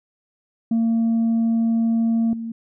sine tone with level steps, 228.2 Hz, A#3, 37 cents flat, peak -14 / -26 dBFS, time 0.71-2.52 s, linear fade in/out 5 ms, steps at 2.33 s, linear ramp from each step 2 ms, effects tanh soft clip ceiling -15 dBFS

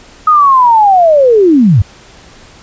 sine linear sweep, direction down, 1266 to 84.7 Hz, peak -3 dBFS, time 0.27-1.82 s, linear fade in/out 5 ms, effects pink hiss -38 dBFS RMS until 2.62 s + resampled to 16000 Hz

